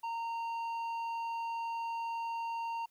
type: tone with tanh clipping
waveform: sine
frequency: 922 Hz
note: A#5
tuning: 19 cents flat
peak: -36 dBFS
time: 0.03-2.86 s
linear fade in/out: 10 ms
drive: 8 dB
effects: white hiss -73 dBFS RMS until 2.9 s